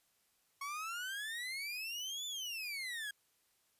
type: exponential two-way sweep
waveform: 30% pulse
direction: up then down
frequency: 1100 to 3538 to 1621 Hz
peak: -37 dBFS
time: 0.61-3.11 s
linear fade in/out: 5 ms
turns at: 2.26 s
effects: white hiss -75 dBFS RMS until 3.79 s + resampled to 32000 Hz